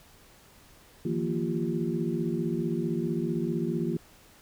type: tone cluster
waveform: sine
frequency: 157.2 / 172.7 / 233 / 344.6 / 389.2 Hz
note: D#3 / F3 / A#3 / F4 / G4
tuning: +18 / -19 / -1 / -23 / -12 cents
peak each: -34 / -32 / -32 / -32 / -36 dBFS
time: 1.05-3.97 s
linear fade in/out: 5 ms
effects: pink hiss -56 dBFS RMS until 4.41 s